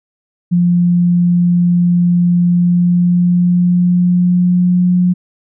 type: tone with pitch glide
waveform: sine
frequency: 175.2 to 179.4 Hz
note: F3 to F3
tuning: +6 to +47 cents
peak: -8 dBFS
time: 0.51-5.14 s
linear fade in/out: 20 ms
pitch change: +41 cents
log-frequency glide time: 2.46-4.92 s
effects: none